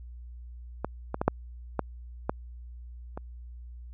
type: clicks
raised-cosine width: 1 ms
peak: -15 / -16 / -13 / -6 / -12 / -12 / -22 dBFS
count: 7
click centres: 0.846 / 1.144 / 1.215 / 1.28 / 1.793 / 2.295 / 3.175 s
effects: added 60 Hz sine -41 dBFS peak until 3.93 s